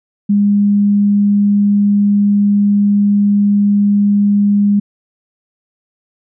sine tone, 203.6 Hz, G#3, 34 cents flat, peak -8 dBFS, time 0.29-4.8 s, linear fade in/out 10 ms, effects none

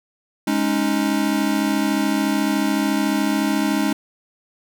square chord, Ab suspended fourth, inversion none, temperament equal, 207.7 / 277.2 / 311.1 Hz, Ab3 / Db4 / Eb4, 0 / 0 / 0 cents, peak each -23 dBFS, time 0.47-3.93 s, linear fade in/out 5 ms, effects none

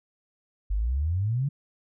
sine exponential sweep, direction up, 46.49 to 146.83 Hz, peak -23 dBFS, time 0.7-1.49 s, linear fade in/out 10 ms, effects none

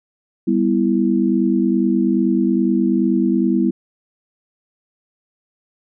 sine chord, E minor, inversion first, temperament just, 197.78 / 247.2 / 329.6 Hz, G3 / B3 / E4, +16 / +2 / 0 cents, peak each -18 dBFS, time 0.47-3.71 s, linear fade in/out 10 ms, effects none

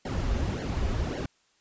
brown noise with flanger, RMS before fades -29 dBFS, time 0.05-1.26 s, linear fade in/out 5 ms, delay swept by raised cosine 0.8 to 6.7 ms, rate 1.8 Hz, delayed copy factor -1, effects white hiss -67 dBFS RMS until 1.6 s + resampled to 16000 Hz

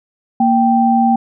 sine tone pair together, 233.1 / 782.8 Hz, A#3 / G5, 0 / -3 cents, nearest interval octave + major sixth, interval 2097 cents, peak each -12 dBFS, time 0.4-1.16 s, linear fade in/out 5 ms, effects none

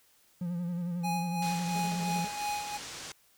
triangle tone with vibrato, 174.4 Hz, F3, 2 cents flat, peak -29 dBFS, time 0.41-2.25 s, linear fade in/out 5 ms, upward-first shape sine, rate 11 Hz, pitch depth 49 cents each way
square tone with tremolo, 830 Hz, G#5, 1 cent flat, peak -31 dBFS, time 1.03-2.78 s, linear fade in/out 20 ms, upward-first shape sine, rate 2.9 Hz, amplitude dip 60%
white low-pass noise, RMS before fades -43 dBFS, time 1.42-3.12 s, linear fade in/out 2 ms, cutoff 7500 Hz, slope 24 dB/octave
20% pulse tone bursts, 210 Hz, G#3, 19 cents sharp, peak -38 dBFS, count 7, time 1.75-2.285 s, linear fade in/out 5 ms, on 49 ms, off 32 ms
effects white hiss -65 dBFS RMS until 3.37 s

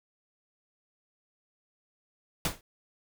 pink noise with exponential decay, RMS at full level -24 dBFS, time 2.45-2.61 s, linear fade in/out 2 ms, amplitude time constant 34 ms, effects none

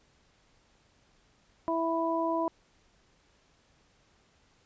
harmonic tone, 329.6 Hz, E4, in tune, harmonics 1 / 2 / 3, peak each -31 / -31 / -31 dBFS, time 1.68-2.48 s, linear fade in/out 0 ms, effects pink hiss -66 dBFS RMS until 4.65 s + resampled to 16000 Hz

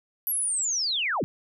sine linear sweep, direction down, 11840 to 87.31 Hz, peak -24 dBFS, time 0.27-1.24 s, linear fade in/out 0 ms, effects none

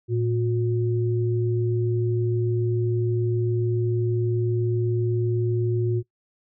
sine tone pair together, 113.49 / 360.3 Hz, A#2 / F#4, -46 / -46 cents, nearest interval octave + minor sixth, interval 2000 cents, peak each -22 / -25 dBFS, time 0.08-6.03 s, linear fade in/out 50 ms, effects noise-tail reverb RT60 0.1 s tail -20 dB re dry

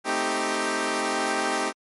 10% pulse chord, A half-diminished seventh, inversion none, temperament equal, 220 / 261.6 / 311.1 / 392 Hz, A3 / C4 / Eb4 / G4, 0 / 0 / 0 / 0 cents, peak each -24 / -23 / -21 / -19 dBFS, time 0.04-1.73 s, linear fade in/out 50 ms, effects MP3 48 kbps

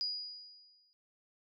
sine tone with exponential decay, 4901 Hz, D#8, 27 cents flat, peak -31 dBFS, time 0.01-0.93 s, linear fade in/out 0 ms, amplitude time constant 200 ms, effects none

